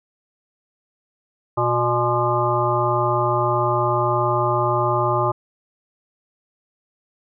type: harmonic tone with a mistuned harmonic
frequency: 120.8 Hz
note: B2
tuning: 38 cents flat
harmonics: 1 / 3 / 5 / 7 / 9 / 10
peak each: -24 / -24 / -24 / -24 / -24 / -24 dBFS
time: 1.57-5.32 s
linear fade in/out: 10 ms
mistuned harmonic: 9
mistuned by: -65 cents
effects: none